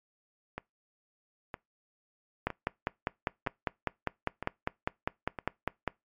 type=two click trains; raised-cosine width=0.5 ms; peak=-13 / -21 dBFS; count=18 / 6; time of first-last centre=2.47-5.877 / 0.58-5.388 s; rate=4.99 / 1.04 Hz; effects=noise-tail reverb RT60 0.2 s tail -24 dB re dry + MP3 96 kbps

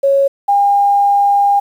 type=tone pair in turn; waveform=sine; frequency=552 / 806.2 Hz; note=C#5 / G5; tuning=-7 / +48 cents; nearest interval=perfect fifth; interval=655 cents; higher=second; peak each=-8 dBFS; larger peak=neither; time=0.03-0.28 / 0.48-1.6 s; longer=second; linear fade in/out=10 ms; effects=7-bit

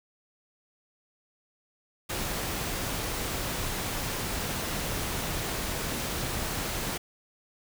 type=noise; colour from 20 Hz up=pink; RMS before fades=-32 dBFS; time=2.09-6.98 s; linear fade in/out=10 ms; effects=none

